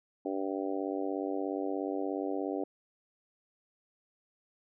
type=harmonic tone; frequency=96.9 Hz; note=G2; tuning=20 cents flat; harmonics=3 / 4 / 5 / 6 / 7 / 8; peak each=-35 / -37 / -39 / -41 / -42 / -43 dBFS; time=0.25-2.64 s; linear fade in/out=5 ms; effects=none